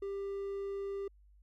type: tone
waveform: triangle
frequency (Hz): 396.1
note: G4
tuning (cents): +18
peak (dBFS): -34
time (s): 0.02-1.08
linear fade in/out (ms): 5
effects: added 50 Hz sine -59 dBFS peak until 1.42 s